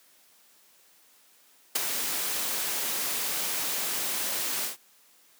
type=noise with ADSR envelope; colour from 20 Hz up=white; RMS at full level=-23 dBFS; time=1.75-4.77 s; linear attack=10 ms; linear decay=12 ms; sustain=-7 dB; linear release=130 ms; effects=white hiss -60 dBFS RMS until 5.39 s + high-pass 200 Hz 12 dB/octave